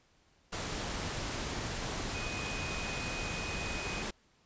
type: tone in noise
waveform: sine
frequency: 2500 Hz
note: D#7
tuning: 8 cents sharp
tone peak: -41 dBFS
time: 2.14-4.03 s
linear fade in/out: 10 ms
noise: pink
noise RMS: -37 dBFS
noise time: 0.52-4.11 s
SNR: -7 dB
effects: pink hiss -68 dBFS RMS until 4.45 s + resampled to 16000 Hz